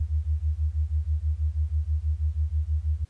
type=beating tone pair; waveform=sine; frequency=73.42 / 79.62 Hz; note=D2 / D#2; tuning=0 / +40 cents; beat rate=6.2 Hz; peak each=-26 dBFS; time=0-3.05 s; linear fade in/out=10 ms; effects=pink hiss -64 dBFS RMS until 3.09 s + resampled to 22050 Hz